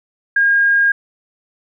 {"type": "tone", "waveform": "sine", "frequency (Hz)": 1622, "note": "G#6", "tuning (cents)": -41, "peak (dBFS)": -10, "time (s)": [0.36, 0.92], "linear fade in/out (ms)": 5, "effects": []}